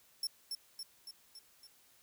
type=tone with echo; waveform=sawtooth; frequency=5400 Hz; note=E8; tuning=41 cents sharp; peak=-31 dBFS; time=0.23-0.27 s; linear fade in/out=2 ms; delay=280 ms; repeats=5; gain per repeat=-4 dB; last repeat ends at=1.67 s; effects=white hiss -66 dBFS RMS until 2.02 s